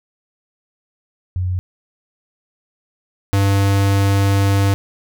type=tone pair in turn; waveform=sine / square; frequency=91 / 98.88 Hz; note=F#2 / G2; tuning=-28 / +15 cents; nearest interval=minor second; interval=143 cents; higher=second; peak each=-17 / -13 dBFS; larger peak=second; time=1.36-1.59 / 3.33-4.74 s; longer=second; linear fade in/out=0 ms; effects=none